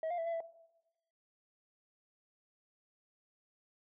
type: tone with pitch steps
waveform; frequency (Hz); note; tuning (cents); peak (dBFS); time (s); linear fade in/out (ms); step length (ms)
sine; 641 / 701 / 661 / 673 / 662; E5 / F5 / E5 / E5 / E5; -49 / +6 / +5 / +36 / +7; -31; 0.03-0.405; 2; 75
effects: noise-tail reverb RT60 0.9 s tail -17 dB re dry + tanh soft clip ceiling -33 dBFS